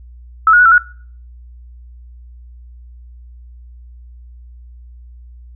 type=tone with pitch steps; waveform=sine; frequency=1307 / 1445 / 1473 / 1345 / 1454 Hz; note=E6 / F#6 / F#6 / E6 / F#6; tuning=-15 / -41 / -8 / +34 / -31 cents; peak=-5 dBFS; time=0.47-0.78 s; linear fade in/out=2 ms; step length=62 ms; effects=noise-tail reverb RT60 0.5 s tail -22 dB re dry + added 60 Hz sine -35 dBFS peak until 5.55 s